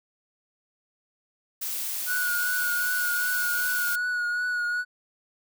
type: noise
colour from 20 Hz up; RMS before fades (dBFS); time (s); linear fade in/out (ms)
blue; -31; 1.61-3.96; 10
type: tone with vibrato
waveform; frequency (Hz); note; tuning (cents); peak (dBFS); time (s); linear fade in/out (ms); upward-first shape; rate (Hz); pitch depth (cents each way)
triangle; 1458; F#6; -26; -23; 2.06-4.85; 50; triangle; 2.6; 30
effects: none